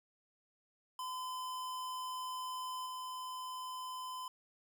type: tone with level steps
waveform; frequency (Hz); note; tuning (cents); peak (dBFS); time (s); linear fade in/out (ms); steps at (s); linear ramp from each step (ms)
square; 1019; C6; -46; -40 / -42; 0.99-4.28; 2; 2.86; 2
effects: none